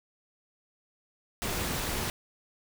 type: noise with amplitude modulation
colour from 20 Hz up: pink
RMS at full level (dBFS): -30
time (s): 1.42-2.1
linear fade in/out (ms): 0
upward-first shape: sine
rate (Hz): 294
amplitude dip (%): 45
effects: none